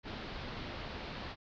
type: low-pass noise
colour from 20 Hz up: pink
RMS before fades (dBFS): -43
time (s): 0.03-1.36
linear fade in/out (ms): 50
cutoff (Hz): 4700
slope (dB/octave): 48
effects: none